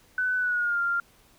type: tone with pitch glide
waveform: sine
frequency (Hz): 1502 to 1393.3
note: F#6 to F6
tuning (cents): +26 to -4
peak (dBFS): -23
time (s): 0.18-1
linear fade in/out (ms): 2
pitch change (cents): -130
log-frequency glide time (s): 0.38-0.8
effects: pink hiss -59 dBFS RMS until 1.38 s